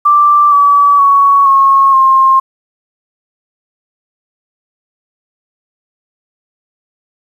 sine tone with pitch steps, 1174.7 / 1145.9 / 1117.8 / 1090.4 / 1063.6 Hz, D6 / D6 / C#6 / C#6 / C6, 0 / -43 / +14 / -29 / +28 cents, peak -4 dBFS, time 0.05-2.4 s, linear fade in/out 10 ms, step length 470 ms, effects 7-bit

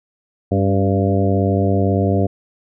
harmonic tone with a mistuned harmonic, 98 Hz, G2, in tune, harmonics 1 / 2 / 3 / 4 / 5 / 6 / 7, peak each -17 / -20 / -22 / -23 / -24 / -25 / -25 dBFS, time 0.51-2.27 s, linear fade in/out 10 ms, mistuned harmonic 3, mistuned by -45 cents, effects none

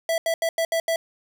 square tone bursts at uneven times, 659.3 Hz, E5, in tune, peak -21 dBFS, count 6, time 0.09-0.18 / 0.26-0.34 / 0.42-0.49 / 0.58-0.65 / 0.72-0.8 / 0.88-0.96 s, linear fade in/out 2 ms, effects none

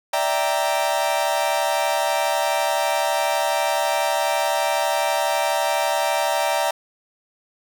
40% pulse chord, E half-diminished seventh, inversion third, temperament equal, 587.3 / 659.3 / 784 / 932.3 Hz, D5 / E5 / G5 / Bb5, 0 / 0 / 0 / 0 cents, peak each -24 dBFS, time 0.13-6.71 s, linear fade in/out 5 ms, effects none

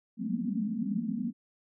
pink band-pass noise, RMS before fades -32 dBFS, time 0.17-1.33 s, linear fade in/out 50 ms, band 180 to 260 Hz, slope 96 dB/octave, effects none

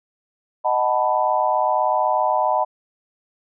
sine chord, B dominant seventh, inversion first, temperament equal with one note detuned, 622.3 / 743.4 / 880 / 987.8 Hz, D#5 / F#5 / A5 / B5, 0 / +8 / 0 / 0 cents, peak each -22 dBFS, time 0.64-2.65 s, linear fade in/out 20 ms, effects none

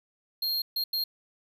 square tone bursts at uneven times, 4226 Hz, C8, 16 cents sharp, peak -27 dBFS, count 3, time 0.42-0.62 / 0.76-0.84 / 0.93-1.04 s, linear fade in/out 5 ms, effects none

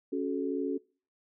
sine chord, F# minor, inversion second, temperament equal with one note detuned, 277.2 / 370 / 432.4 Hz, C#4 / F#4 / A4, 0 / 0 / -30 cents, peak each -32 / -34 / -35 dBFS, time 0.12-0.78 s, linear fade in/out 10 ms, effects noise-tail reverb RT60 0.4 s tail -24 dB re dry

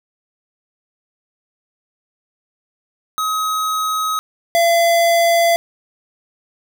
square tone pair in turn, 1269 / 678.7 Hz, D#6 / F5, +34 / -50 cents, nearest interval major seventh, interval 1084 cents, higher first, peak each -18 / -12 dBFS, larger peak second, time 3.18-4.19 / 4.55-5.56 s, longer neither, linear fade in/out 0 ms, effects none

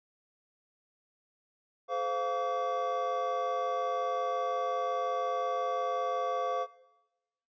triangle tone cluster, 430.4 / 516 / 698 / 1143 Hz, A4 / C5 / F5 / D6, -38 / -24 / -1 / -47 cents, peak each -39 / -32 / -32 / -33 dBFS, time 1.88-6.67 s, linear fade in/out 50 ms, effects noise-tail reverb RT60 1.0 s tail -18 dB re dry + resampled to 16000 Hz

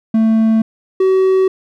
triangle tone pair in turn, 222.2 / 378.6 Hz, A3 / F#4, +17 / +40 cents, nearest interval major sixth, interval 923 cents, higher second, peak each -7 dBFS, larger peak neither, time 0.14-0.62 / 1-1.48 s, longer neither, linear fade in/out 5 ms, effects none

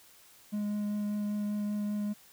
triangle tone with vibrato, 207.7 Hz, G#3, in tune, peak -28 dBFS, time 0.52-2.14 s, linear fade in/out 20 ms, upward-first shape triangle, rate 5.1 Hz, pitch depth 11 cents each way, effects white hiss -58 dBFS RMS until 2.32 s

